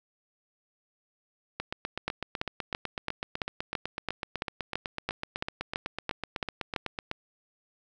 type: two click trains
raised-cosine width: 0.3 ms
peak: -16 / -13 dBFS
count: 45 / 15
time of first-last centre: 1.6-7.114 / 2.08-6.762 s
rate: 7.98 / 2.99 Hz
effects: none